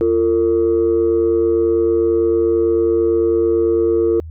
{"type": "tone pair together", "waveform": "sine", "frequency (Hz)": [344.3, 453.3], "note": ["F4", "A#4"], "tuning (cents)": [-25, -48], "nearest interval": "perfect fourth", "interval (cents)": 477, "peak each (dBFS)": -14, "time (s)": [0.01, 4.2], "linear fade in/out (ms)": 0, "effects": ["tanh soft clip ceiling -7 dBFS", "added 80 Hz sine -29 dBFS peak until 4.3 s"]}